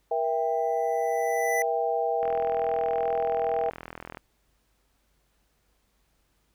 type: chord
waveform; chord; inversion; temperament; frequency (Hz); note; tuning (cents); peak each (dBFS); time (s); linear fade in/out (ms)
sine; E diminished; second; just; 474.7 / 659.3 / 791.1; Bb4 / E5 / G5; +31 / 0 / +16; -28; 0.11-3.7; 5
type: tone with exponential growth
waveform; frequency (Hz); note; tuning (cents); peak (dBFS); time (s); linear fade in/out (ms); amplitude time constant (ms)
square; 1991; B6; +14; -26; 0.24-1.62; 1; 300
type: click train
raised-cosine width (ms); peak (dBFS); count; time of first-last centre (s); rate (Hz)
0.5; -23; 81; 2.23-4.172; 41.2
effects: added 50 Hz sine -70 dBFS peak until 6.54 s + pink hiss -71 dBFS RMS until 6.54 s